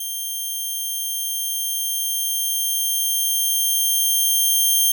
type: tone with level ramp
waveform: 5% pulse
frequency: 3176 Hz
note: G7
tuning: 22 cents sharp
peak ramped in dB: -17 to -6 dBFS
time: 0-4.92 s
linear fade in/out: 5 ms
effects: none